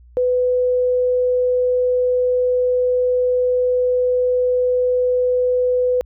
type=tone; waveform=sine; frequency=499.2 Hz; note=B4; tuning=19 cents sharp; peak=-14 dBFS; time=0.17-6.01 s; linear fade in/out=0 ms; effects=added 60 Hz sine -43 dBFS peak until 6.05 s